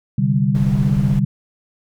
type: chord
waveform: sine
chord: C suspended second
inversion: none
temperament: equal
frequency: 130.81 / 146.83 / 196 Hz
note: C3 / D3 / G3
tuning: 0 / 0 / 0 cents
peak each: -18 dBFS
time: 0.18-1.25 s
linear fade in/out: 5 ms
type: noise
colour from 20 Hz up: brown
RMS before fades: -27 dBFS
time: 0.55-1.19 s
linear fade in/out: 0 ms
effects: none